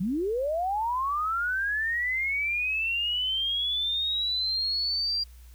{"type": "linear sweep", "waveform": "sine", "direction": "up", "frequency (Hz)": [165, 4779], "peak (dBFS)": -25, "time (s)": [0, 5.24], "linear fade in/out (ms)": 10, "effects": ["added 60 Hz sine -46 dBFS peak until 5.54 s", "white hiss -60 dBFS RMS until 5.54 s"]}